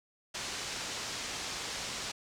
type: low-pass noise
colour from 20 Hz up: white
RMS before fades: -39 dBFS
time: 0.34-2.12 s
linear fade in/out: 10 ms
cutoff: 6900 Hz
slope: 24 dB/octave
effects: none